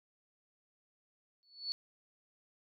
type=tone with exponential growth; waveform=sine; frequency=4435 Hz; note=C#8; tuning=in tune; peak=-31 dBFS; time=1.43-1.72 s; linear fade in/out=0 ms; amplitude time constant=61 ms; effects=none